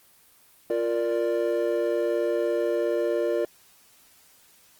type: chord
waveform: triangle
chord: Bb major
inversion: second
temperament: equal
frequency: 349.2 / 466.2 / 587.3 Hz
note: F4 / Bb4 / D5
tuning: 0 / 0 / 0 cents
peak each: -25 dBFS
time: 0.7-3.45 s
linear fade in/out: 2 ms
effects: white hiss -57 dBFS RMS until 4.79 s + Opus 24 kbps